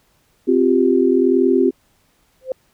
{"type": "chord", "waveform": "sine", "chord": "C suspended fourth", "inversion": "none", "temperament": "equal with one note detuned", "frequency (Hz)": [261.6, 350.8, 392], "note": ["C4", "F4", "G4"], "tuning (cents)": [0, 8, 0], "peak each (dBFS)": -16, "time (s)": [0.47, 1.71], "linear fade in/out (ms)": 20}
{"type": "tone with exponential growth", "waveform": "sine", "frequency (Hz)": 520, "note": "C5", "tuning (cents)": -11, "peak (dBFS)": -15, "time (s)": [2.41, 2.52], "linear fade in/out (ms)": 2, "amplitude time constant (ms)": 23}
{"effects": ["pink hiss -60 dBFS RMS until 2.73 s"]}